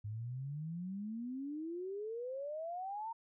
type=exponential sweep; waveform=sine; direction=up; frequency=102.1 to 929 Hz; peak=-39 dBFS; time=0.04-3.13 s; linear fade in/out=10 ms; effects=none